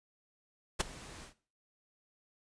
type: noise with ADSR envelope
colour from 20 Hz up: pink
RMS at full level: -27 dBFS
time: 0.79-1.34 s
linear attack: 19 ms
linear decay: 9 ms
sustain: -22 dB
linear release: 110 ms
effects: noise-tail reverb RT60 0.4 s tail -17 dB re dry + resampled to 22050 Hz